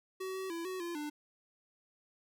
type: tone with pitch steps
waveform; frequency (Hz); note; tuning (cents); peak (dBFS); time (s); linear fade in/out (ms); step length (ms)
square; 377.3 / 379.5 / 335.2 / 372.9 / 343.3 / 297.4; F#4 / F#4 / E4 / F#4 / F4 / D4; +34 / +44 / +29 / +14 / -30 / +22; -38; 0.2-1.1; 10; 150
effects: none